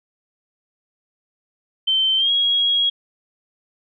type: tone with pitch glide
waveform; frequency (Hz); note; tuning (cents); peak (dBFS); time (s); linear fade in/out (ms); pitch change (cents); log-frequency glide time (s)
sine; 3099 to 3302; G7 to G#7; -21 to -11; -15; 1.87-2.9; 10; +110; 2.17-2.31
effects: none